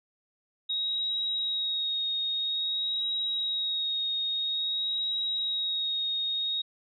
sine tone with vibrato, 3777 Hz, A#7, 22 cents sharp, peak -27 dBFS, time 0.69-6.62 s, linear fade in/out 10 ms, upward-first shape sine, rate 0.5 Hz, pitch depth 24 cents each way, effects none

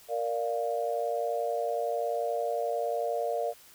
sine chord, Bb major, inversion none, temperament equal, 466.2 / 587.3 / 698.5 Hz, Bb4 / D5 / F5, 0 / 0 / 0 cents, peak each -32 dBFS, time 0.08-3.54 s, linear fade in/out 50 ms, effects white hiss -55 dBFS RMS until 3.74 s

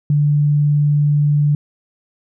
sine tone, 146.83 Hz, D3, in tune, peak -11 dBFS, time 0.1-1.55 s, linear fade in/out 2 ms, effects none

